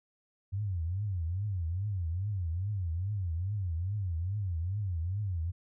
sine tone with vibrato, 92.3 Hz, F#2, 4 cents flat, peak -30 dBFS, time 0.52-5.52 s, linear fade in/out 20 ms, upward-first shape triangle, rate 2.4 Hz, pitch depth 270 cents each way, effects none

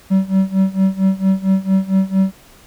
triangle tone with tremolo, 191.5 Hz, G3, 40 cents flat, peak -7 dBFS, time 0.1-2.32 s, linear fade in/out 20 ms, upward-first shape sine, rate 4.4 Hz, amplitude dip 90%, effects pink hiss -46 dBFS RMS until 2.66 s

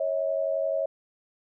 sine tone pair together, 550.5 / 642 Hz, C#5 / E5, -12 / -46 cents, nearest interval minor third, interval 266 cents, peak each -27 dBFS, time 0-0.86 s, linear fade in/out 5 ms, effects none

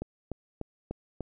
click train, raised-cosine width 2 ms, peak -21 dBFS, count 5, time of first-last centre 0.02-1.207 s, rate 3.37 Hz, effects none

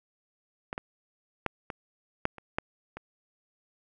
clicks, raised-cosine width 0.5 ms, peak -19 / -19 / -12 / -20 / -10 / -29 / -12 / -24 dBFS, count 8, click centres 0.729 / 0.779 / 1.463 / 1.702 / 2.254 / 2.383 / 2.585 / 2.97 s, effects none

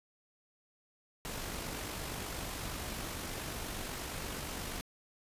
pink noise with amplitude modulation, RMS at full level -39 dBFS, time 1.25-4.81 s, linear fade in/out 0 ms, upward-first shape sine, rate 48.5 Hz, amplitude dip 30%, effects resampled to 32000 Hz

